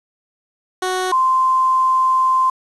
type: tone pair in turn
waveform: 15% pulse / sine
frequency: 370 / 1040.5 Hz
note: F#4 / C6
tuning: 0 / -10 cents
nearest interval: octave + tritone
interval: 1790 cents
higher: second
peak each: -12 dBFS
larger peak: neither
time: 0.82-1.12 / 1.12-2.5 s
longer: second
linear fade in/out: 5 ms
effects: resampled to 24000 Hz + 7-bit